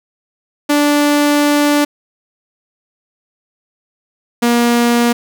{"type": "tone pair in turn", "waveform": "sawtooth", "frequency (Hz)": [292.2, 237.8], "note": ["D4", "A#3"], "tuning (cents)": [-9, 35], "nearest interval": "major third", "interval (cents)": 356, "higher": "first", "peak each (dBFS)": -6, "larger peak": "neither", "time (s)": [[0.69, 1.85], [4.42, 5.13]], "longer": "first", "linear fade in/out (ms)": 10, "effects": []}